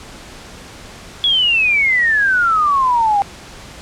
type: exponential sweep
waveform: sine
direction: down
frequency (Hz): 3400 to 787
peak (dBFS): -11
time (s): 1.24-3.22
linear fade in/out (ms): 0
effects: pink hiss -36 dBFS RMS until 3.81 s + low-pass 8000 Hz 12 dB/octave